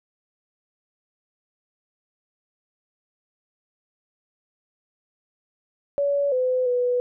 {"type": "tone with pitch steps", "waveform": "sine", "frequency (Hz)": [567, 508, 492.7], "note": ["C#5", "B4", "B4"], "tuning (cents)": [39, 49, -4], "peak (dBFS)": -19, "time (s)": [5.98, 7], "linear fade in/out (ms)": 0, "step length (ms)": 340, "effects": []}